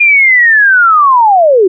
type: linear sweep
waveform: sine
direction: down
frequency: 2437 to 350 Hz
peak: -3 dBFS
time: 0-1.68 s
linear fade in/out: 10 ms
effects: none